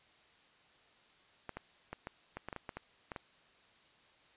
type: clicks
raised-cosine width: 0.5 ms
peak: -26 dBFS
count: 12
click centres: 1.493 / 1.57 / 1.93 / 2.071 / 2.37 / 2.486 / 2.528 / 2.563 / 2.692 / 2.77 / 3.118 / 3.162 s
effects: white hiss -65 dBFS RMS until 4.36 s + resampled to 8000 Hz